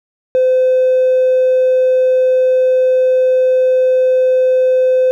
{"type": "tone with hard clipping", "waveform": "sine", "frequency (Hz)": 513, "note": "C5", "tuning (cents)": -34, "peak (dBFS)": -9, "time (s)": [0.35, 5.11], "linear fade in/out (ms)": 0, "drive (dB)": 1, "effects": []}